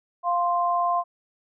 sine tone pair together, 699.2 / 1046.5 Hz, F5 / C6, +2 / 0 cents, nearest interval perfect fifth, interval 698 cents, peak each -23 dBFS, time 0.23-1.04 s, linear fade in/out 50 ms, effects none

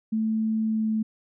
sine tone with pitch glide, 220 to 218.6 Hz, A3 to A3, 0 to -11 cents, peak -22 dBFS, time 0.12-1.03 s, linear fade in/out 10 ms, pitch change -11 cents, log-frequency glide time 0.64-0.88 s, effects none

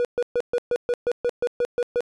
triangle tone bursts, 484.3 Hz, B4, 34 cents flat, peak -17 dBFS, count 12, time 0-2.006 s, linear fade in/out 0 ms, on 48 ms, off 130 ms, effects resampled to 24000 Hz

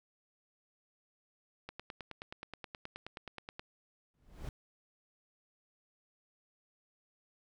click train, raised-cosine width 0.3 ms, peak -27 dBFS, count 19, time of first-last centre 1.69-3.595 s, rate 9.45 Hz
brown noise with exponential growth, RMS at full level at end -38 dBFS, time 4.14-4.49 s, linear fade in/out 1 ms, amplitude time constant 74 ms
effects none

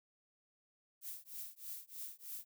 violet noise with tremolo, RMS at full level -44 dBFS, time 1.01-2.45 s, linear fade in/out 50 ms, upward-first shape triangle, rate 3.2 Hz, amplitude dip 100%, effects none

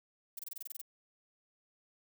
violet noise bursts, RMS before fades -42 dBFS, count 10, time 0.37-0.815 s, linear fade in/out 5 ms, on 22 ms, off 25 ms, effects none

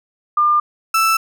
sine / 35% pulse tone pair in turn, 1200 / 1322.7 Hz, D6 / E6, +37 / +5 cents, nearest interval major second, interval 168 cents, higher second, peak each -11 dBFS, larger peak neither, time 0.37-0.6 / 0.94-1.17 s, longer neither, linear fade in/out 5 ms, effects none

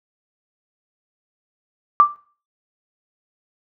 sine tone with exponential decay, 1174.7 Hz, D6, in tune, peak -4 dBFS, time 2-2.16 s, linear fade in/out 0 ms, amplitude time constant 33 ms, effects noise-tail reverb RT60 0.4 s tail -17 dB re dry

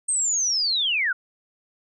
sine linear sweep, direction down, 8520 to 1389 Hz, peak -20 dBFS, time 0.08-1.13 s, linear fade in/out 10 ms, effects none

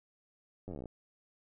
slowing click train, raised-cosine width 2 ms, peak -30 dBFS, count 14, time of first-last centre 0.68-0.857 s, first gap 10 ms, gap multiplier 1.05, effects none

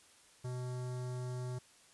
square tone with notch filter, 125.3 Hz, B2, 25 cents sharp, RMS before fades -40 dBFS, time 0.44-1.59 s, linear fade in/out 10 ms, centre 2600 Hz, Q 0.59, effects white hiss -63 dBFS RMS until 1.93 s + resampled to 24000 Hz

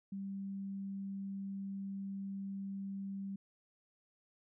sine tone, 196 Hz, G3, in tune, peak -39 dBFS, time 0.12-3.36 s, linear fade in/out 5 ms, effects none

